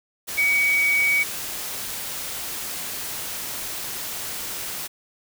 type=tone in noise; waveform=sine; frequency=2259 Hz; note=C#7; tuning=32 cents sharp; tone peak=-17 dBFS; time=0.37-1.24 s; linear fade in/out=20 ms; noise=white; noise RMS=-31 dBFS; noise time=0.27-4.88 s; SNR=+11 dB; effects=none